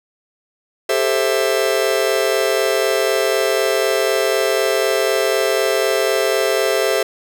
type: chord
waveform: 45% pulse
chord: A minor seventh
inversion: third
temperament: just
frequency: 396 / 440 / 528 / 660 Hz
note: G4 / A4 / C5 / E5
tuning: +18 / 0 / +16 / +2 cents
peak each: -21 dBFS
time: 0.89-7.03 s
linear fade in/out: 5 ms
effects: none